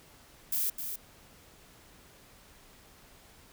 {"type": "noise with echo", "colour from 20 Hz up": "violet", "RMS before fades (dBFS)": -30, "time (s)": [0.52, 0.7], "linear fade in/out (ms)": 5, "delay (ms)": 260, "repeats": 1, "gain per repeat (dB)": -7, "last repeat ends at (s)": 0.96, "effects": ["pink hiss -57 dBFS RMS until 3.52 s"]}